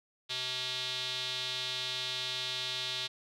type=tone with band-pass filter; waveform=square; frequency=127.5 Hz; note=C3; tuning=44 cents flat; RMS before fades=-36 dBFS; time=0.29-3.08 s; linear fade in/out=20 ms; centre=3700 Hz; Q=4.3; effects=none